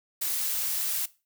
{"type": "noise", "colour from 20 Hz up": "blue", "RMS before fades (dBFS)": -29, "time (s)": [0.21, 1.06], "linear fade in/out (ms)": 10, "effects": ["noise-tail reverb RT60 0.3 s tail -19 dB re dry"]}